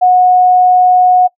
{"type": "tone", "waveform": "sine", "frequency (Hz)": 730, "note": "F#5", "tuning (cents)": -24, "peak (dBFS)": -4, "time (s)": [0.01, 1.28], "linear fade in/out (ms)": 20, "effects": ["noise-tail reverb RT60 0.1 s tail -22 dB re dry"]}